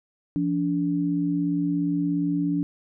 sine tone pair together, 171.2 / 288.3 Hz, F3 / D4, -34 / -32 cents, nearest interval major sixth, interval 902 cents, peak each -26 / -23 dBFS, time 0.36-2.63 s, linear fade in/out 0 ms, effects none

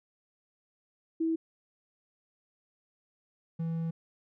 sine / triangle tone pair in turn, 325.3 / 164.49 Hz, E4 / E3, -23 / -3 cents, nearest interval octave, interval 1180 cents, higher first, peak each -26 / -28 dBFS, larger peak first, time 1.2-1.36 / 3.59-3.91 s, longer second, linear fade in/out 10 ms, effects none

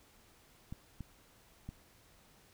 clicks, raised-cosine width 5 ms, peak -30 dBFS, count 3, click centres 0.725 / 1.007 / 1.69 s, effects pink hiss -64 dBFS RMS until 2.53 s

